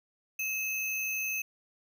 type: tone with sample-and-hold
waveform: sine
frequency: 2584 Hz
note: E7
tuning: 35 cents flat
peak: -30 dBFS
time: 0.39-1.42 s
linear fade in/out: 5 ms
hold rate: 8820 Hz
effects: none